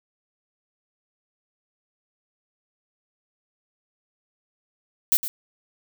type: noise with echo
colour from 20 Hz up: violet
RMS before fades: -18 dBFS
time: 5.12-5.17 s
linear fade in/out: 0 ms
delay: 110 ms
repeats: 1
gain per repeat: -11 dB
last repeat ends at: 5.28 s
effects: none